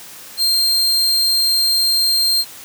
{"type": "tone", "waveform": "40% pulse", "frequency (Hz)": 4186, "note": "C8", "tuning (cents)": 0, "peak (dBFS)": -12, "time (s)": [0.37, 2.45], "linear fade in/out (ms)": 50, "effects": ["white hiss -37 dBFS RMS until 2.64 s", "high-pass 80 Hz 12 dB/octave"]}